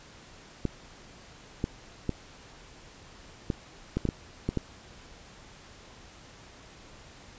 clicks, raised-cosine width 3 ms, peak -14 dBFS, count 9, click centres 0.653 / 1.641 / 2.093 / 3.502 / 3.97 / 4.053 / 4.089 / 4.49 / 4.573 s, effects pink hiss -51 dBFS RMS until 7.38 s + resampled to 16000 Hz

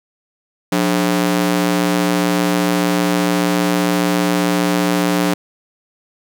sawtooth ring-modulated tone, 236.8 Hz, A#3, 27 cents sharp, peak -7 dBFS, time 0.72-5.34 s, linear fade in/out 5 ms, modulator 57.5 Hz, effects none

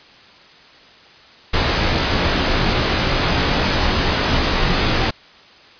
pink noise with comb filter, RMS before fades -17 dBFS, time 1.53-5.11 s, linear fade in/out 10 ms, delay 20 ms, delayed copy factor -0.65, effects white hiss -45 dBFS RMS until 5.79 s + resampled to 11025 Hz

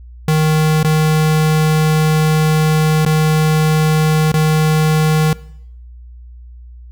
square tone with dropouts, 155.7 Hz, D#3, 2 cents sharp, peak -11 dBFS, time 0.28-5.33 s, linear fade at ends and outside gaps 2 ms, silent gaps 0.83-0.845 / 3.051-3.061 / 4.318-4.34 s, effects noise-tail reverb RT60 0.7 s tail -20 dB re dry + added 60 Hz sine -33 dBFS peak until 6.91 s

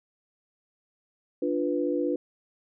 sine chord, B diminished, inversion first, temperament equal, 293.7 / 349.2 / 493.9 Hz, D4 / F4 / B4, 0 / 0 / 0 cents, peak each -28 / -29 / -29 dBFS, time 1.42-2.16 s, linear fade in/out 5 ms, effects none

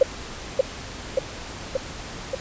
sine tone with echo, 529 Hz, C5, 19 cents sharp, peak -9 dBFS, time 0.01-0.03 s, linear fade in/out 5 ms, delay 580 ms, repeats 4, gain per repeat -3 dB, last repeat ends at 2.35 s, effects pink hiss -36 dBFS RMS until 2.4 s + resampled to 16000 Hz

